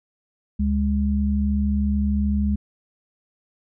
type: tone pair together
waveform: sine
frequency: 71.97 / 205.4 Hz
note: D2 / G#3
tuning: -34 / -19 cents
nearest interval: octave + tritone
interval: 1815 cents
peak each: -21 dBFS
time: 0.59-2.56 s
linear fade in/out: 10 ms
effects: none